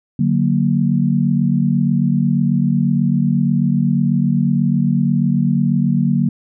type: chord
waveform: sine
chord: D augmented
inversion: none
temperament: equal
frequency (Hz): 146.83 / 185 / 233.1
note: D3 / F#3 / A#3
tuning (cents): 0 / 0 / 0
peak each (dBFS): -17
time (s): 0.19-6.29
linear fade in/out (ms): 5
effects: none